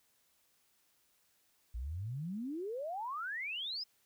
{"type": "exponential sweep", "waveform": "sine", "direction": "up", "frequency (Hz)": [54.3, 5230], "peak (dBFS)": -37, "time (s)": [1.74, 3.84], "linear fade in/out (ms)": 10, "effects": ["white hiss -73 dBFS RMS until 4.05 s"]}